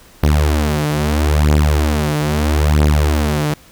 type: beating tone pair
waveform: sawtooth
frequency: 74.4 / 75.17 Hz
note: D2 / D2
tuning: +23 / +41 cents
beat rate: 0.77 Hz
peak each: -11 dBFS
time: 0.23-3.54 s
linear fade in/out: 5 ms
effects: pink hiss -45 dBFS RMS until 3.71 s